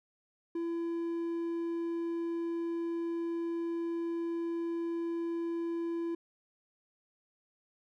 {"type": "tone", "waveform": "triangle", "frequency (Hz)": 336.5, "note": "E4", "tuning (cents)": 36, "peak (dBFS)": -30, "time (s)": [0.55, 6.15], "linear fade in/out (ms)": 5, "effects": []}